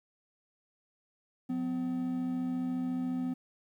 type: tone pair together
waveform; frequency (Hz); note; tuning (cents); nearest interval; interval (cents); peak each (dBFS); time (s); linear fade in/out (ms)
triangle; 179.4 / 253.7; F3 / B3; +47 / +47; tritone; 600; -37 / -29; 1.49-3.34; 10
effects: 11-bit